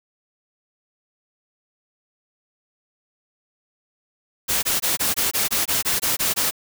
white noise bursts, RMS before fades -21 dBFS, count 12, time 4.48-6.511 s, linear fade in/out 20 ms, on 150 ms, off 21 ms, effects none

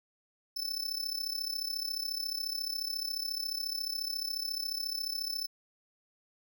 45% pulse tone with amplitude modulation, 5274 Hz, E8, in tune, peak -30 dBFS, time 0.56-5.47 s, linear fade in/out 10 ms, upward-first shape sine, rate 34.2 Hz, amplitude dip 80%, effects none

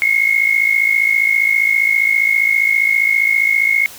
sine tone pair together, 2140 / 2195 Hz, C7 / C#7, +38 / -18 cents, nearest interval unison, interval 44 cents, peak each -14 dBFS, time 0.02-3.86 s, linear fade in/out 0 ms, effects white hiss -36 dBFS RMS until 3.98 s

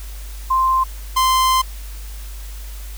sine / 45% pulse tone pair in turn, 1046.5 / 1039.9 Hz, C6 / C6, 0 / -11 cents, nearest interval unison, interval 11 cents, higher first, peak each -13 dBFS, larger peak neither, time 0.5-0.84 / 1.16-1.62 s, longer second, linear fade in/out 10 ms, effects added 50 Hz sine -29 dBFS peak until 2.97 s + white hiss -41 dBFS RMS until 2.97 s

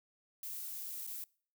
violet noise with dropouts, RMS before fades -43 dBFS, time 0.43-1.24 s, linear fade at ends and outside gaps 2 ms, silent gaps 1.068-1.073 s, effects noise-tail reverb RT60 0.5 s tail -25 dB re dry

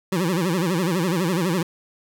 25% pulse tone with vibrato, 176.1 Hz, F3, 15 cents sharp, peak -16 dBFS, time 0.12-1.63 s, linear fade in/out 5 ms, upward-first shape sine, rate 12 Hz, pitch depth 170 cents each way, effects none

